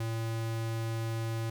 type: tone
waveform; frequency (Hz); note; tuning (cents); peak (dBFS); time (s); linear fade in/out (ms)
square; 113.4; A#2; -47; -32; 0-1.5; 5
effects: none